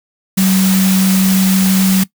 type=tone in noise; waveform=sine; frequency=190 Hz; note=F#3; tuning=46 cents sharp; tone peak=-9 dBFS; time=0.37-2.04 s; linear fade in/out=10 ms; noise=white; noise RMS=-19 dBFS; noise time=0.37-2.04 s; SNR=+7 dB; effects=noise-tail reverb RT60 0.1 s tail -19 dB re dry